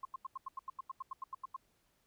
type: tone bursts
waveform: sine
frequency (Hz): 1063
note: C6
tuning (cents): +27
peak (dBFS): -38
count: 15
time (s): 0.03-1.564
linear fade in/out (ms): 5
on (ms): 22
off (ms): 86
effects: pink hiss -75 dBFS RMS until 2.06 s